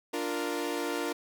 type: chord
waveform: sawtooth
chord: Bb major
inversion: first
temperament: equal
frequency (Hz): 293.7 / 349.2 / 466.2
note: D4 / F4 / Bb4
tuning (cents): 0 / 0 / 0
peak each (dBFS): -31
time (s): 0.13-1.13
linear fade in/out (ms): 10
effects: none